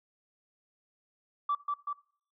sine tone with echo, 1160 Hz, D6, 22 cents flat, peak -25 dBFS, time 1.49-1.55 s, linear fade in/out 5 ms, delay 190 ms, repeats 2, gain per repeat -3 dB, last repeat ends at 1.93 s, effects noise-tail reverb RT60 0.5 s tail -21 dB re dry + tanh soft clip ceiling -22 dBFS

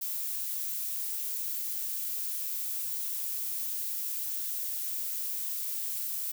violet noise, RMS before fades -34 dBFS, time 0.01-6.32 s, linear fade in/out 10 ms, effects none

